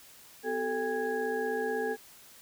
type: tone cluster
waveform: sine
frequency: 252.5 / 384.9 / 440.9 / 805 / 1658 Hz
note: B3 / G4 / A4 / G5 / G#6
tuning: +39 / -32 / +4 / +46 / -3 cents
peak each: -39 / -39 / -31 / -37 / -37 dBFS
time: 0.43-1.97 s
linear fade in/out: 50 ms
effects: white hiss -54 dBFS RMS until 2.41 s